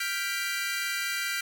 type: chord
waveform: sawtooth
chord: G dominant seventh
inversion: third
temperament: equal with one note detuned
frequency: 1396.9 / 1574.3 / 1975.5 / 2349 Hz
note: F6 / G6 / B6 / D7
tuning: 0 / +7 / 0 / 0 cents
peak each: -31 dBFS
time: 0-1.41 s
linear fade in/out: 5 ms
effects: none